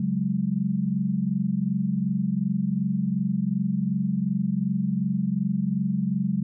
sine chord, C# suspended fourth, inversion none, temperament equal, 138.59 / 185 / 207.7 Hz, C#3 / F#3 / G#3, 0 / 0 / 0 cents, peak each -30 / -25 / -26 dBFS, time 0-6.43 s, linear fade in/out 5 ms, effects none

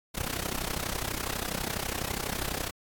pink noise with amplitude modulation, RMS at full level -29 dBFS, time 0.14-2.71 s, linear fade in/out 20 ms, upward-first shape sine, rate 32.1 Hz, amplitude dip 95%, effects AAC 64 kbps

